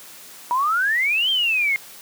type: exponential two-way sweep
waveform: sine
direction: up then down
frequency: 950 to 3204 to 2112 Hz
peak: -17 dBFS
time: 0.51-1.76 s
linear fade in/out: 0 ms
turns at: 1.3 s
effects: white hiss -42 dBFS RMS until 2.01 s + high-pass 150 Hz 12 dB/octave